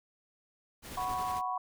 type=noise with tremolo; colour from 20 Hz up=pink; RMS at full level=-43 dBFS; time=0.82-1.42 s; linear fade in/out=50 ms; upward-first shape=square; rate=11 Hz; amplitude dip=25%
type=chord; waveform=sine; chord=F# suspended fourth; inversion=none; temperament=equal; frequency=740 / 987.8 / 1108.7 Hz; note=F#5 / B5 / C#6; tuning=0 / 0 / 0 cents; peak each=-35 / -36 / -36 dBFS; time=0.97-1.58 s; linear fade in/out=5 ms
effects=none